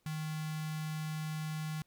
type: tone with notch filter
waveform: square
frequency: 155.56 Hz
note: D#3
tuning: in tune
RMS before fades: -38 dBFS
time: 0.06-1.82 s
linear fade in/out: 2 ms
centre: 440 Hz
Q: 0.56
effects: pink hiss -75 dBFS RMS until 1.86 s